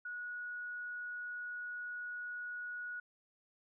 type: tone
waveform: sine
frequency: 1459 Hz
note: F#6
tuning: 25 cents flat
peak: -40 dBFS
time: 0.05-3 s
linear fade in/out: 5 ms
effects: none